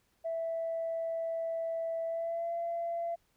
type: tone with pitch glide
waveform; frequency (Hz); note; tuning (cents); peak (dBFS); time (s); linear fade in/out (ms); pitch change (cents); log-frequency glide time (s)
sine; 659.3 to 679.4; E5 to F5; 0 to -48; -31; 0.24-3.16; 20; +52; 2.06-2.53
effects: tanh soft clip ceiling -27 dBFS + pink hiss -73 dBFS RMS until 3.36 s